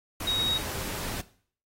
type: tone in noise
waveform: sine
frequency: 3789 Hz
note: A#7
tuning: 27 cents sharp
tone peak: -25 dBFS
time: 0.27-0.58 s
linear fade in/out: 5 ms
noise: pink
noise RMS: -35 dBFS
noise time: 0.2-1.21 s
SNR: +7 dB
effects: noise-tail reverb RT60 0.5 s tail -17 dB re dry + AAC 48 kbps